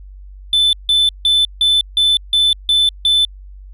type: tone bursts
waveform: sine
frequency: 3518 Hz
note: A7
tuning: 1 cent flat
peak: -7 dBFS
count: 8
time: 0.53-3.25 s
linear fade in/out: 2 ms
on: 200 ms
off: 160 ms
effects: tanh soft clip ceiling -9 dBFS + added 48 Hz sine -33 dBFS peak until 3.73 s